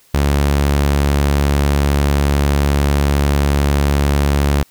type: tone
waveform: sawtooth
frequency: 71.2 Hz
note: C#2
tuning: 47 cents sharp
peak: -8 dBFS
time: 0.14-4.63 s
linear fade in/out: 5 ms
effects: white hiss -52 dBFS RMS until 4.7 s